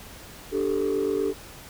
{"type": "chord", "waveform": "sine", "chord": "D suspended fourth", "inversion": "none", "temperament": "equal", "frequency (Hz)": [293.7, 392, 440], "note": ["D4", "G4", "A4"], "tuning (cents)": [0, 0, 0], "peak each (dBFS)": [-28, -24, -25], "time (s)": [0.51, 1.34], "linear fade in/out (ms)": 50, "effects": ["tanh soft clip ceiling -18 dBFS", "pink hiss -44 dBFS RMS until 1.69 s"]}